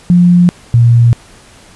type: tone pair in turn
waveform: sine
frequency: 176.3 / 118.18 Hz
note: F3 / A#2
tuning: +17 / +24 cents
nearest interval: perfect fifth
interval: 693 cents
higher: first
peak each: -3 dBFS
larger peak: neither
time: 0.1-0.49 / 0.74-1.13 s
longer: neither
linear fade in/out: 0 ms
effects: pink hiss -40 dBFS RMS until 1.75 s + resampled to 24000 Hz